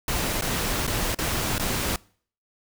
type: noise with dropouts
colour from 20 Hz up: pink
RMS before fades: -26 dBFS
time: 0.08-1.96 s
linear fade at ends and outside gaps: 2 ms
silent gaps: 0.411-0.421 / 0.868-0.876 / 1.147-1.187 / 1.582-1.596 s
effects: noise-tail reverb RT60 0.5 s tail -24 dB re dry